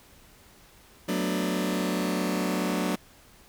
sawtooth chord, B minor seventh, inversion second, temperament just, 185.21 / 222.2 / 246.9 / 296.3 Hz, F#3 / A3 / B3 / D4, +2 / +17 / 0 / +15 cents, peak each -25 / -29 / -29 / -27 dBFS, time 1.08-2.96 s, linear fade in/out 10 ms, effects pink hiss -55 dBFS RMS until 3.48 s

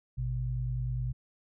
sine tone pair together, 55.39 / 125.2 Hz, A1 / B2, +12 / +24 cents, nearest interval octave + major second, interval 1412 cents, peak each -34 / -31 dBFS, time 0.17-1.13 s, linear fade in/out 20 ms, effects none

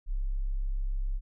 sine tone, 33.45 Hz, C1, 39 cents sharp, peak -27 dBFS, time 0.06-1.21 s, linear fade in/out 50 ms, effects none

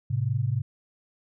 sine tone pair together, 108.6 / 131.73 Hz, A2 / C3, -22 / +12 cents, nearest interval minor third, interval 334 cents, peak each -26 dBFS, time 0.1-0.62 s, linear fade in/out 10 ms, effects none

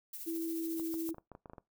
violet noise with tremolo, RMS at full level -43 dBFS, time 0.13-1.11 s, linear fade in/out 5 ms, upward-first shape sine, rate 14 Hz, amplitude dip 45%
sine tone with pitch glide, 330 to 327.3 Hz, E4 to E4, +2 to -12 cents, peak -34 dBFS, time 0.26-1.14 s, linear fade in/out 20 ms, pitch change -14 cents, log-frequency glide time 0.37-0.83 s
clicks, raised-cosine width 1 ms, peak -34 dBFS, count 11, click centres 0.797 / 0.941 / 1.091 / 1.145 / 1.183 / 1.317 / 1.351 / 1.458 / 1.498 / 1.534 / 1.582 s
effects noise-tail reverb RT60 0.2 s tail -21 dB re dry

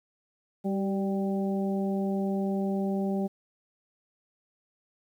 harmonic tone with a mistuned harmonic, 196 Hz, G3, in tune, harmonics 1 / 2 / 3 / 4, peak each -27 / -33 / -37 / -39 dBFS, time 0.64-3.28 s, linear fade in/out 20 ms, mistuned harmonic 2, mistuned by -27 cents, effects 10-bit

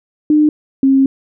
sine tone pair in turn, 302.3 / 269.3 Hz, D#4 / C#4, -50 / -50 cents, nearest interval major second, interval 200 cents, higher first, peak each -7 dBFS, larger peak neither, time 0.3-0.49 / 0.83-1.06 s, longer second, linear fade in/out 2 ms, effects none

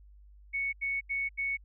sine tone bursts, 2217 Hz, C#7, in tune, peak -29 dBFS, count 4, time 0.53-1.573 s, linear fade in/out 20 ms, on 200 ms, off 81 ms, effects added 50 Hz sine -52 dBFS peak until 1.64 s

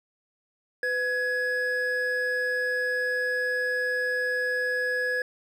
triangle tone pair together, 501 / 1680.3 Hz, B4 / G#6, +25 / +20 cents, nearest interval octave + major sixth, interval 2095 cents, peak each -28 / -24 dBFS, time 0.83-5.22 s, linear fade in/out 2 ms, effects none

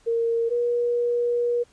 sine tone pair in turn, 462.2 / 479.5 Hz, A#4 / A#4, -15 / +49 cents, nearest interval minor second, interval 64 cents, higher second, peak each -20 dBFS, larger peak neither, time 0.06-0.5 / 0.5-1.64 s, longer second, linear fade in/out 20 ms, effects pink hiss -59 dBFS RMS until 1.72 s + resampled to 22050 Hz

